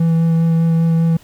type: tone with vibrato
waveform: triangle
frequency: 164.81 Hz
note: E3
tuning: in tune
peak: -9 dBFS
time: 0-1.17 s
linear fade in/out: 5 ms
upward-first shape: sine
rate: 5 Hz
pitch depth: 10 cents each way
effects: pink hiss -48 dBFS RMS until 1.23 s